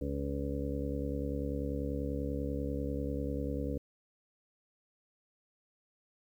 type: harmonic tone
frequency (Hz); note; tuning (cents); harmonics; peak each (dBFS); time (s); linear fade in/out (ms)
70.2; C#2; +22; 1 / 2 / 3 / 4 / 6 / 7 / 8; -37 / -41 / -43 / -38 / -44 / -40 / -47; 0.01-3.78; 5
effects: 11-bit